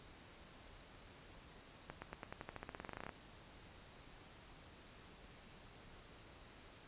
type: accelerating click train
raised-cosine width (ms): 0.5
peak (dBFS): -30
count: 20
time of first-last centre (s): 1.9-3.092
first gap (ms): 120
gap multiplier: 0.92
effects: pink hiss -59 dBFS RMS until 6.87 s + resampled to 8000 Hz